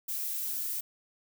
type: noise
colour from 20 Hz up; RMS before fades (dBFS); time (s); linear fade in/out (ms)
violet; -34; 0.08-0.81; 10
effects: none